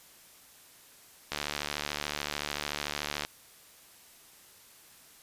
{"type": "click train", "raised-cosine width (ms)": 0.2, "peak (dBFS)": -14, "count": 143, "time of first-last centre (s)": [1.32, 3.249], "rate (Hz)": 73.6, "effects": ["white hiss -56 dBFS RMS until 5.22 s", "resampled to 32000 Hz"]}